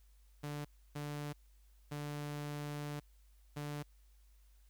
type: tone bursts at uneven times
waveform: sawtooth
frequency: 146.8 Hz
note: D3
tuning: in tune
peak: -36 dBFS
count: 4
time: 0.43-0.65 / 0.95-1.33 / 1.91-3 / 3.56-3.83 s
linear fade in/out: 10 ms
effects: added 50 Hz sine -61 dBFS peak until 4.69 s + white hiss -75 dBFS RMS until 4.69 s